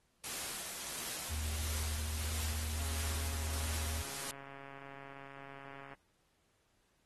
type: noise with tremolo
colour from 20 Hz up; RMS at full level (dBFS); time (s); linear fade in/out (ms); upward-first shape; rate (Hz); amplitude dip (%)
white; -40; 0.24-4.31; 0; triangle; 1.5; 35
type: tone with pitch glide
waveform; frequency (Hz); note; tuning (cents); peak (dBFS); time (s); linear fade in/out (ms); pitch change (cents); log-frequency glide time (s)
triangle; 76.9 to 77.79; D#2 to D#2; -20 to 0; -35; 1.3-4.02; 5; +20; 1.9-2.27
type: click train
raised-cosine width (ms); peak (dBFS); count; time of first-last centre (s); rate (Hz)
0.5; -36; 435; 2.79-5.935; 138
effects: pink hiss -75 dBFS RMS until 7.05 s + AAC 32 kbps